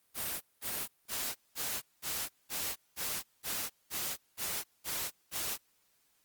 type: noise bursts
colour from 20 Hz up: white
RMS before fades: -36 dBFS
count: 12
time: 0.14-5.58 s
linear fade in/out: 50 ms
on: 270 ms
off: 200 ms
effects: white hiss -72 dBFS RMS until 6.24 s + Opus 32 kbps